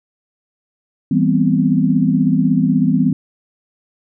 sine chord, C major seventh, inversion first, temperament just, 163.52 / 196.22 / 245.3 / 261.6 Hz, E3 / G3 / B3 / C4, -14 / +2 / -12 / 0 cents, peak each -17 dBFS, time 1.11-3.13 s, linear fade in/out 5 ms, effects none

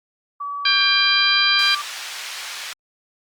sine tone with pitch glide, 1143 to 1173.1 Hz, D6 to D6, -47 to -2 cents, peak -25 dBFS, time 0.4-1.82 s, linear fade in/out 10 ms, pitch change +45 cents, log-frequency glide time 0.9-1.44 s
harmonic tone, 795 Hz, G5, 24 cents sharp, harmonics 2 / 3 / 4 / 5 / 6, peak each -21 / -21 / -21 / -21 / -21 dBFS, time 0.65-1.75 s, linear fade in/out 5 ms
white band-pass noise, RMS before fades -32 dBFS, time 1.59-2.73 s, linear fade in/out 0 ms, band 1100 to 4700 Hz, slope 12 dB/octave
effects Opus 48 kbps

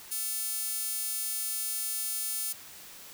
sawtooth tone with high-pass filter, 450 Hz, A4, 39 cents sharp, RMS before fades -33 dBFS, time 0.11-2.53 s, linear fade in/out 10 ms, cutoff 8700 Hz, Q 0.55, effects white hiss -48 dBFS RMS until 3.13 s

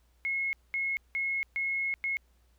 sine tone bursts at uneven times, 2171 Hz, C#7, 37 cents flat, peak -28 dBFS, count 5, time 0.25-0.53 / 0.74-0.97 / 1.15-1.43 / 1.56-1.94 / 2.04-2.17 s, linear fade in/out 0 ms, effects added 60 Hz sine -63 dBFS peak until 2.58 s + pink hiss -72 dBFS RMS until 2.58 s

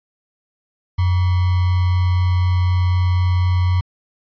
sine tone with sample-and-hold, 90.4 Hz, F#2, 40 cents flat, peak -13 dBFS, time 0.98-3.81 s, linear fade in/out 10 ms, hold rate 1050 Hz, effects resampled to 11025 Hz

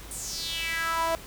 sawtooth tone with high-pass filter sweep, 329.6 Hz, E4, in tune, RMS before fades -30 dBFS, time 0.11-1.15 s, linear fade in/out 0 ms, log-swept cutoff 9200 to 700 Hz, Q 4.2, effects added 51 Hz sine -45 dBFS peak until 1.26 s + pink hiss -45 dBFS RMS until 1.26 s

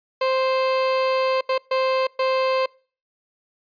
30% pulse tone bursts at uneven times, 523.3 Hz, C5, in tune, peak -16 dBFS, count 4, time 0.21-1.41 / 1.49-1.58 / 1.71-2.07 / 2.19-2.66 s, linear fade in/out 5 ms, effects noise-tail reverb RT60 0.4 s tail -25 dB re dry + resampled to 11025 Hz

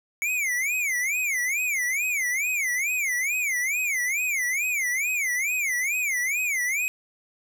square tone with vibrato, 2215 Hz, C#7, 2 cents flat, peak -24 dBFS, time 0.22-6.88 s, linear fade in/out 0 ms, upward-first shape sine, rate 2.3 Hz, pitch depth 230 cents each way, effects none

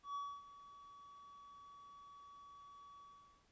triangle tone with ADSR envelope, 1135 Hz, C#6, 41 cents sharp, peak -38 dBFS, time 0.03-3.46 s, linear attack 120 ms, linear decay 270 ms, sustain -16 dB, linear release 450 ms, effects pink hiss -74 dBFS RMS until 3.51 s + resampled to 16000 Hz

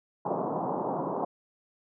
white band-pass noise, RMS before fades -31 dBFS, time 0.25-1.25 s, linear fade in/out 5 ms, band 140 to 1000 Hz, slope 48 dB/octave, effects none

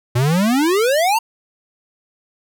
square exponential sweep, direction up, 116.54 to 944 Hz, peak -14 dBFS, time 0.15-1.19 s, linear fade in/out 10 ms, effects none

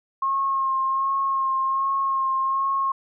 sine tone with vibrato, 1076 Hz, C6, 48 cents sharp, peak -20 dBFS, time 0.22-2.92 s, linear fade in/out 5 ms, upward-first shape sine, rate 1.3 Hz, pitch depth 21 cents each way, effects none

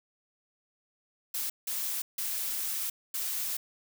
blue noise bursts at uneven times, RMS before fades -33 dBFS, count 4, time 1.34-1.5 / 1.67-2.02 / 2.18-2.9 / 3.14-3.57 s, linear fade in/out 5 ms, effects none

